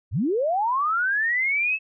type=linear sweep; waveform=sine; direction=up; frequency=66.7 to 2637 Hz; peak=-20 dBFS; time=0.11-1.79 s; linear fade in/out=50 ms; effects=none